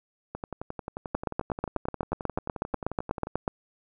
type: two click trains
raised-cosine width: 1 ms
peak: -12 / -20 dBFS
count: 20 / 34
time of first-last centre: 1.15-3.478 / 0.35-3.27 s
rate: 8.16 / 11.3 Hz
effects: none